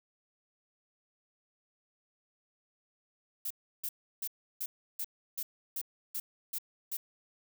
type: noise bursts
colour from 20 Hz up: violet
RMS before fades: -36 dBFS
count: 10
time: 3.45-6.97 s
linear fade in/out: 5 ms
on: 55 ms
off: 330 ms
effects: none